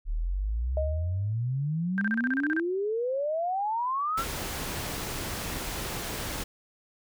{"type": "exponential sweep", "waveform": "sine", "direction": "up", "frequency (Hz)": [36, 1400], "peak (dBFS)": -26, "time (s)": [0.05, 4.25], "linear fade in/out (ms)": 50}
{"type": "tone with exponential decay", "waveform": "sine", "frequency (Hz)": 622.3, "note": "D#5", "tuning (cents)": 0, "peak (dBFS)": -25, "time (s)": [0.77, 1.33], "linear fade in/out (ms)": 2, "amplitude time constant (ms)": 120}
{"type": "tone bursts", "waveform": "sine", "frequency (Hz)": 1578, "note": "G6", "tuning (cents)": 11, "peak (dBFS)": -26, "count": 10, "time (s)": [1.98, 2.597], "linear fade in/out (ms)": 0, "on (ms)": 32, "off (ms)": 33}
{"type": "noise", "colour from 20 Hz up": "pink", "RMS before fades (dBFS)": -34, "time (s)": [4.17, 6.44], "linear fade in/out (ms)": 10}
{"effects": []}